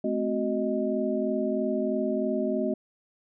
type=tone cluster; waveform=sine; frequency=216.3 / 259.4 / 372.1 / 622 Hz; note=A3 / C4 / F#4 / D#5; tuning=-29 / -15 / +10 / -1 cents; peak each=-30 dBFS; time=0.04-2.74 s; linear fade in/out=5 ms; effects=none